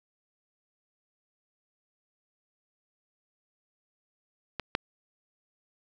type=clicks; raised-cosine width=0.3 ms; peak=-16 / -9 dBFS; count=2; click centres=4.597 / 4.751 s; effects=none